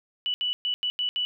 sine tone bursts at uneven times, 2960 Hz, F#7, in tune, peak -24 dBFS, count 6, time 0.26-0.34 / 0.41-0.53 / 0.65-0.74 / 0.83-0.9 / 0.99-1.09 / 1.16-1.25 s, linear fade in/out 0 ms, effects none

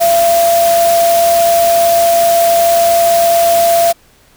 sine tone in noise, 680 Hz, F5, 46 cents flat, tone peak -7 dBFS, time 0-3.93 s, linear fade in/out 20 ms, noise white, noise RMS -19 dBFS, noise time 0-3.93 s, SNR +9 dB, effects pink hiss -48 dBFS RMS until 4.36 s

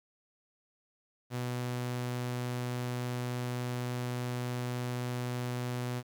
sawtooth tone, 123.47 Hz, B2, in tune, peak -29 dBFS, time 1.3-6.03 s, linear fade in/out 50 ms, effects 11-bit

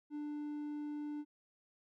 triangle tone, 296.1 Hz, D4, 14 cents sharp, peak -37 dBFS, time 0.1-1.25 s, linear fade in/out 50 ms, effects none

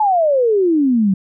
sine exponential sweep, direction down, 880 to 184.6 Hz, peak -11 dBFS, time 0-1.14 s, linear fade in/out 5 ms, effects none

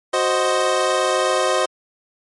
25% pulse chord, C diminished, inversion second, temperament equal, 370 / 523.3 / 622.3 Hz, Gb4 / C5 / Eb5, 0 / 0 / 0 cents, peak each -19 / -16 / -17 dBFS, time 0.13-1.66 s, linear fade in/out 10 ms, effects MP3 48 kbps

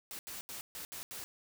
white noise bursts at uneven times, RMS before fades -44 dBFS, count 6, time 0.11-0.19 / 0.27-0.41 / 0.49-0.61 / 0.75-0.85 / 0.92-1.03 / 1.11-1.24 s, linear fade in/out 0 ms, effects none

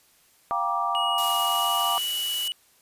sine chord, G minor seventh, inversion third, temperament equal with one note detuned, 698.5 / 784 / 948.6 / 1174.7 Hz, F5 / G5 / Bb5 / D6, 0 / 0 / +30 / 0 cents, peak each -30 / -30 / -30 / -26 dBFS, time 0.51-1.98 s, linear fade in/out 0 ms
triangle tone with pitch glide, 2894 to 2946 Hz, F#7 to F#7, -39 to -8 cents, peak -25 dBFS, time 0.95-2.52 s, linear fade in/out 0 ms, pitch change +31 cents, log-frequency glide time 1.37-2.01 s
blue noise, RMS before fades -31 dBFS, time 1.18-2.48 s, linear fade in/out 2 ms
effects white hiss -60 dBFS RMS until 2.81 s + resampled to 32000 Hz

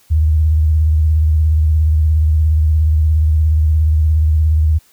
sine tone with vibrato, 77.78 Hz, D#2, in tune, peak -9 dBFS, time 0.1-4.79 s, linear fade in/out 20 ms, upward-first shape sine, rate 17 Hz, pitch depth 69 cents each way, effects white hiss -52 dBFS RMS until 4.92 s

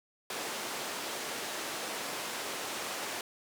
pink band-pass noise, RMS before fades -38 dBFS, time 0.3-3.21 s, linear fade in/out 2 ms, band 380 to 11000 Hz, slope 12 dB/octave, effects none

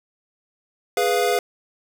square chord, F diminished, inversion first, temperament equal, 415.3 / 493.9 / 698.5 Hz, Ab4 / Cb5 / F5, 0 / 0 / 0 cents, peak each -23 dBFS, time 0.97-1.39 s, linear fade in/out 2 ms, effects none

